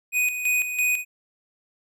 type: tone with tremolo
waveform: square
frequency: 2489 Hz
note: D#7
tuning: in tune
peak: -20 dBFS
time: 0.12-1.05 s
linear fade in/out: 50 ms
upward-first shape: square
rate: 3 Hz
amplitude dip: 60%
effects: none